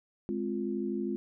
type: chord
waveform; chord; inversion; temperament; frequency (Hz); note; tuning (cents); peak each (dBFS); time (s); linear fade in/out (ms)
sine; F minor; first; just; 209.5 / 261.9 / 349.2; Ab3 / C4 / F4; +15 / +2 / 0; -34 / -36 / -34; 0.29-1.16; 0
effects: none